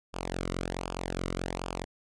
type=tone with flanger; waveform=sawtooth; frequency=44.73 Hz; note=F1; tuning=42 cents sharp; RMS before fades=-35 dBFS; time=0.13-1.85 s; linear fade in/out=20 ms; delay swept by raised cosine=0.5 to 1.2 ms; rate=1.3 Hz; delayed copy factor=-0.8; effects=resampled to 22050 Hz